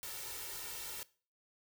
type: noise with comb filter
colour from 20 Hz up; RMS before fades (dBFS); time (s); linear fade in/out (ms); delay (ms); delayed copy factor
white; -44; 0.03-1.03; 0; 2.2; +0.85
effects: noise-tail reverb RT60 0.4 s tail -20 dB re dry